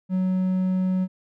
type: tone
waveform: triangle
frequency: 185.8 Hz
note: F#3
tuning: 7 cents sharp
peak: -18 dBFS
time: 0.09-1.08 s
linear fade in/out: 50 ms
effects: none